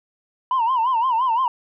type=tone with vibrato; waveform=sine; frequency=971 Hz; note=B5; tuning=30 cents flat; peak=-15 dBFS; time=0.51-1.48 s; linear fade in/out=2 ms; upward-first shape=sine; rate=5.8 Hz; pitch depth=150 cents each way; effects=tanh soft clip ceiling -14 dBFS